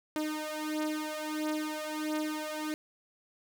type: beating tone pair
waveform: sawtooth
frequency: 306.2 / 307.7 Hz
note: D#4 / D#4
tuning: -28 / -19 cents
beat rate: 1.5 Hz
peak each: -31 / -32 dBFS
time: 0.16-2.74 s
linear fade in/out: 0 ms
effects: none